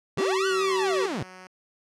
sawtooth linear two-way sweep, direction up then down, 96 to 1523 to 96 Hz, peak -24 dBFS, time 0.17-1.23 s, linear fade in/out 5 ms, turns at 0.47 s
square tone with vibrato, 382.3 Hz, G4, 43 cents flat, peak -24 dBFS, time 0.18-1.06 s, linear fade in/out 5 ms, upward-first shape square, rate 4.7 Hz, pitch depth 13 cents each way
5% pulse tone, 185 Hz, F#3, in tune, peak -32 dBFS, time 0.51-1.47 s, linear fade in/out 0 ms
effects low-pass 7000 Hz 12 dB/octave

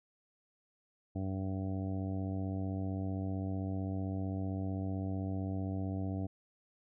harmonic tone, 95.6 Hz, G2, 43 cents flat, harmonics 1 / 2 / 3 / 4 / 5 / 6 / 7 / 8, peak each -36 / -40 / -40 / -53 / -51 / -55 / -48 / -54 dBFS, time 1.15-6.27 s, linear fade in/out 10 ms, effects none

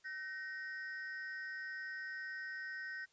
triangle ring-modulated tone, 1700 Hz, G#6, 40 cents sharp, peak -37 dBFS, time 0.04-3.06 s, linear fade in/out 20 ms, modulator 171 Hz, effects white hiss -72 dBFS RMS until 3.12 s + resampled to 16000 Hz

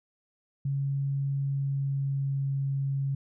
sine tone with pitch glide, 138.59 to 137.47 Hz, C#3 to C#3, 0 to -14 cents, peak -26 dBFS, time 0.65-3.15 s, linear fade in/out 5 ms, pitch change -14 cents, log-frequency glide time 1.3-2.5 s, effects none

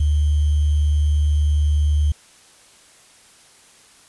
sine tone with sample-and-hold, 74.2 Hz, D2, 18 cents sharp, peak -14 dBFS, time 0-2.12 s, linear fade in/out 5 ms, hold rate 3150 Hz, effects white hiss -50 dBFS RMS until 4.08 s + resampled to 24000 Hz

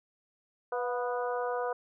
harmonic tone with a mistuned harmonic, 246.3 Hz, B3, 5 cents flat, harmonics 2 / 3 / 4 / 5 / 6, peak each -32 / -36 / -38 / -40 / -42 dBFS, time 0.72-1.73 s, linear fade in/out 5 ms, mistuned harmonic 3, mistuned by -41 cents, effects none

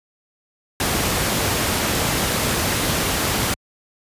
pink noise, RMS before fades -20 dBFS, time 0.8-3.54 s, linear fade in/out 2 ms, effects high-pass 60 Hz 12 dB/octave + resampled to 32000 Hz

